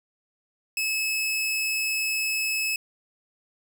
sawtooth tone, 2591 Hz, E7, 30 cents flat, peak -21 dBFS, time 0.77-2.76 s, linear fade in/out 2 ms, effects none

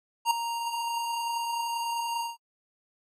square tone with ADSR envelope, 932.3 Hz, A#5, in tune, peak -19 dBFS, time 0.25-2.37 s, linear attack 58 ms, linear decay 5 ms, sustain -11 dB, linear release 140 ms, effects AAC 32 kbps

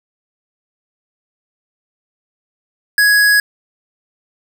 square tone, 1668 Hz, G#6, 7 cents sharp, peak -9 dBFS, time 2.98-3.4 s, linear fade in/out 2 ms, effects none

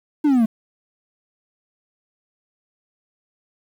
triangle exponential sweep, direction down, 309.2 to 213.8 Hz, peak -11 dBFS, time 0.24-0.46 s, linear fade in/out 10 ms, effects 8-bit

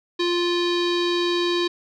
square tone with low-pass filter, 349.2 Hz, F4, in tune, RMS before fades -22 dBFS, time 0.19-1.68 s, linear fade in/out 10 ms, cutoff 4100 Hz, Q 5.2, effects none

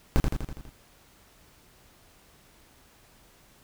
brown noise with echo, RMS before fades -19 dBFS, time 0.16-0.2 s, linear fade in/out 0 ms, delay 82 ms, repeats 6, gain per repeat -4 dB, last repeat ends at 0.692 s, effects pink hiss -58 dBFS RMS until 3.63 s

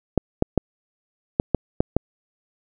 clicks, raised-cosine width 2 ms, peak -3 dBFS, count 7, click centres 0.177 / 0.424 / 0.577 / 1.399 / 1.547 / 1.805 / 1.966 s, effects none

